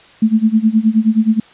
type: tone with tremolo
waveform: sine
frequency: 220 Hz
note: A3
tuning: in tune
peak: -6 dBFS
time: 0.22-1.4 s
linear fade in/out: 5 ms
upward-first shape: sine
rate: 9.5 Hz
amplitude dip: 90%
effects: white hiss -44 dBFS RMS until 1.53 s + resampled to 8000 Hz